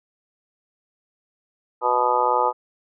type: harmonic tone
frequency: 123.47 Hz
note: B2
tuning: in tune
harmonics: 3 / 4 / 5 / 6 / 7 / 8 / 9 / 10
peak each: -31 / -24 / -29 / -33 / -21 / -24 / -32 / -24 dBFS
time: 1.81-2.53 s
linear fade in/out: 50 ms
effects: none